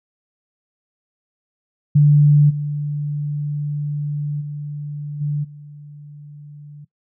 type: tone with level steps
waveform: sine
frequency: 146.83 Hz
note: D3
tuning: in tune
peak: -8 / -20 / -25 / -18 / -35 dBFS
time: 1.95-6.85 s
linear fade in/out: 10 ms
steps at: 2.49 / 4.4 / 5.2 / 5.43 s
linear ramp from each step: 20 ms
effects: noise-tail reverb RT60 0.1 s tail -19 dB re dry